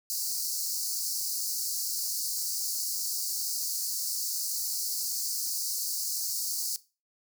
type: high-pass noise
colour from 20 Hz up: pink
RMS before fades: -32 dBFS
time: 0.1-6.76 s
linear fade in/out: 0 ms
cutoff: 4400 Hz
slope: 96 dB/octave
effects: noise-tail reverb RT60 0.3 s tail -18 dB re dry